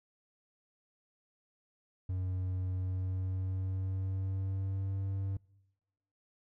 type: tone with pitch glide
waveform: triangle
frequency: 92.5 to 97.1 Hz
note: F#2 to G2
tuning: 0 to -16 cents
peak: -30 dBFS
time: 2.09-5.37 s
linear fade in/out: 5 ms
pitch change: +84 cents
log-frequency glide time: 2.73-5.01 s
effects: noise-tail reverb RT60 1.0 s tail -26 dB re dry